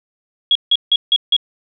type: tone bursts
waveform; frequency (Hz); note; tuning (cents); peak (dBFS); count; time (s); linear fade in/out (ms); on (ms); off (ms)
sine; 3322; G#7; 0; -9; 5; 0.51-1.365; 2; 43; 160
effects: none